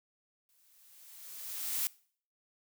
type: noise with exponential growth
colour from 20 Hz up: blue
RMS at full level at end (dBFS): -31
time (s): 0.49-1.87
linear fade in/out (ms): 0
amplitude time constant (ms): 300
effects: noise-tail reverb RT60 0.5 s tail -22 dB re dry